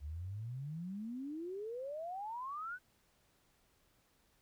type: exponential sweep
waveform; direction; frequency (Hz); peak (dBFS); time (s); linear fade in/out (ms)
sine; up; 69.3 to 1533; -40; 0-2.79; 50
effects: pink hiss -73 dBFS RMS until 4.41 s